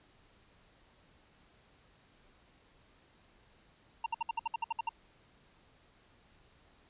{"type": "tone bursts", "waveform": "square", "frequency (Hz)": 919, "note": "A#5", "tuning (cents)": -25, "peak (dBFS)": -31, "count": 11, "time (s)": [4.04, 4.892], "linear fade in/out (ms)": 5, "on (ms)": 22, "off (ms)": 61, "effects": ["pink hiss -65 dBFS RMS until 6.89 s", "resampled to 8000 Hz"]}